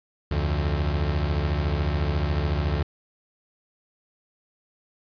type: beating tone pair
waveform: 30% pulse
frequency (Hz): 72.9 / 86.9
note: D2 / F2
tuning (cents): -12 / -8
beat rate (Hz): 14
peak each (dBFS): -21 / -25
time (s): 0.31-2.83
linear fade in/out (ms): 5
effects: resampled to 11025 Hz + 9-bit